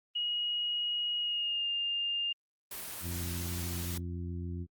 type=tone with pitch glide; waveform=sine; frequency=2891 to 2809 Hz; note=F#7 to F7; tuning=-41 to +9 cents; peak=-30 dBFS; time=0.15-2.33 s; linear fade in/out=10 ms; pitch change=-50 cents; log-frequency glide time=1.2-1.68 s
type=noise; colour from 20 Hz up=white; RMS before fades=-41 dBFS; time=2.71-3.98 s; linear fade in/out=5 ms
type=harmonic tone; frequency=87.2 Hz; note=F2; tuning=2 cents flat; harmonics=1 / 2 / 3 / 4; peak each=-36 / -42 / -46 / -48 dBFS; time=3.01-4.67 s; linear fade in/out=50 ms
effects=Opus 32 kbps